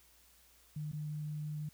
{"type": "tone with dropouts", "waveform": "sine", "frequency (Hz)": 151, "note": "D3", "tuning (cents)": 48, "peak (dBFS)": -37, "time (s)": [0.76, 1.69], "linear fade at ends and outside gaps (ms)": 5, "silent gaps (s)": [0.917, 0.931], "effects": ["added 60 Hz sine -70 dBFS peak until 1.73 s", "white hiss -65 dBFS RMS until 1.73 s"]}